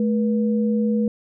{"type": "tone pair together", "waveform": "sine", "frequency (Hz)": [216, 483.1], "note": ["A3", "B4"], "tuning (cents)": [-32, -38], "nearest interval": "octave + major second", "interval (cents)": 1394, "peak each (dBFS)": [-18, -25], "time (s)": [0, 1.08], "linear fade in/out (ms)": 2, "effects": []}